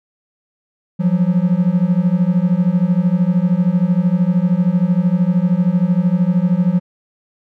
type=beating tone pair; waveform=triangle; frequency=172 / 185 Hz; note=F3 / F#3; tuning=-26 / 0 cents; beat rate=13 Hz; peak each=-13 dBFS; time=0.99-6.8 s; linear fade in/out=20 ms; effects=none